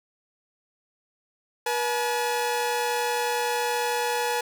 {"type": "tone pair together", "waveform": "sawtooth", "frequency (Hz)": [481.9, 853], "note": ["B4", "G#5"], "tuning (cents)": [-43, 46], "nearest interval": "minor seventh", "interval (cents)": 989, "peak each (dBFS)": -23, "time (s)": [1.66, 4.41], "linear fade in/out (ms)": 5, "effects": []}